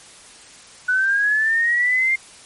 sine linear sweep, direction up, 1480 to 2120 Hz, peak -15 dBFS, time 0.88-2.16 s, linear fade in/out 10 ms, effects white hiss -44 dBFS RMS until 2.45 s + MP3 48 kbps

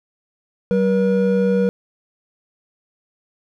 triangle tone pair together, 190.8 / 480 Hz, G3 / B4, -47 / -49 cents, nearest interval octave + major third, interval 1598 cents, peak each -15 dBFS, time 0.71-1.69 s, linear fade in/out 0 ms, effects none

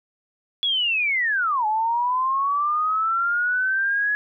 sine linear two-way sweep, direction down then up, 3406 to 844 to 1692 Hz, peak -19 dBFS, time 0.63-4.15 s, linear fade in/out 0 ms, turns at 1.66 s, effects none

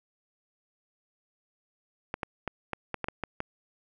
clicks, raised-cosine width 0.5 ms, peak -16 dBFS, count 9, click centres 2.141 / 2.232 / 2.477 / 2.733 / 2.943 / 3.043 / 3.085 / 3.237 / 3.404 s, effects none

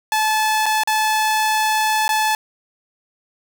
sawtooth tone with dropouts, 866 Hz, A5, 28 cents flat, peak -12 dBFS, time 0.12-2.35 s, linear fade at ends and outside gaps 1 ms, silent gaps 0.658-0.663 / 0.835-0.874 / 2.08-2.091 s, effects none

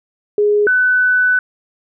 sine tone pair in turn, 415.3 / 1499.8 Hz, G#4 / F#6, 0 / +23 cents, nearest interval octave + minor seventh, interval 2223 cents, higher second, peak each -10 dBFS, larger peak neither, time 0.38-0.67 / 0.67-1.39 s, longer second, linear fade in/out 2 ms, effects none

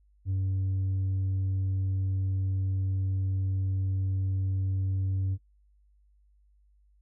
triangle tone with tanh clipping, 95.5 Hz, G2, 45 cents flat, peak -27 dBFS, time 0.25-5.38 s, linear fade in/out 50 ms, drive 8 dB, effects noise-tail reverb RT60 0.1 s tail -18 dB re dry + added 50 Hz sine -60 dBFS peak until 7.01 s

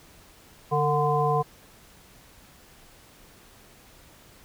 harmonic tone with a mistuned harmonic, 146.8 Hz, D3, in tune, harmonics 1 / 3 / 5 / 7, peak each -26 / -26 / -26 / -26 dBFS, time 0.71-1.43 s, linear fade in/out 20 ms, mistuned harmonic 3, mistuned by +49 cents, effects pink hiss -53 dBFS RMS until 4.44 s

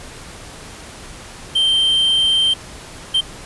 triangle tone bursts at uneven times, 3136 Hz, G7, in tune, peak -11 dBFS, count 2, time 1.55-2.54 / 3.14-3.21 s, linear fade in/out 10 ms, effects pink hiss -36 dBFS RMS until 3.45 s + resampled to 24000 Hz

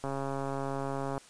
click train, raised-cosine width 1 ms, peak -21 dBFS, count 157, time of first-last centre 0.04-1.179 s, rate 137 Hz, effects white hiss -55 dBFS RMS until 1.29 s + resampled to 22050 Hz

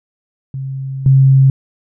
sine tone with level steps, 134.4 Hz, C3, 47 cents sharp, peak -20 / -5 dBFS, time 0.54-1.5 s, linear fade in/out 2 ms, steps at 1.06 s, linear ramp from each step 2 ms, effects none

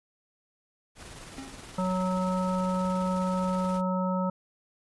pink noise with tremolo, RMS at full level -44 dBFS, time 0.95-3.82 s, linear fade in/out 50 ms, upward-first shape square, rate 19 Hz, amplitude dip 25%
square tone with exponential decay, 269.1 Hz, C4, 49 cents sharp, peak -37 dBFS, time 1.38-1.77 s, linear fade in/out 1 ms, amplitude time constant 84 ms
harmonic tone, 185 Hz, F#3, in tune, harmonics 1 / 3 / 5 / 7, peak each -27 / -32 / -34 / -35 dBFS, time 1.78-4.3 s, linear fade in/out 5 ms
effects resampled to 24000 Hz

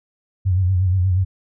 sine tone with vibrato, 92.5 Hz, F#2, in tune, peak -14 dBFS, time 0.45-1.25 s, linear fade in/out 20 ms, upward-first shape sine, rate 8.4 Hz, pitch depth 73 cents each way, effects none

